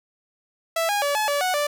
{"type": "tone with pitch steps", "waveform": "sawtooth", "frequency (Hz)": [660, 819, 573, 856, 575, 737, 586], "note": ["E5", "G#5", "D5", "A5", "D5", "F#5", "D5"], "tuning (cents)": [2, -24, -43, -48, -37, -7, -4], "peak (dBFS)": -17, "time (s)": [0.76, 1.67], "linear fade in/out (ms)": 5, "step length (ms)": 130, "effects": []}